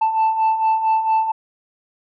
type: beating tone pair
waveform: sine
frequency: 880 / 884.4 Hz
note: A5 / A5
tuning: 0 / +9 cents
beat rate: 4.4 Hz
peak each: -20 / -14 dBFS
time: 0.01-1.32 s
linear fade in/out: 10 ms
effects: tanh soft clip ceiling -12 dBFS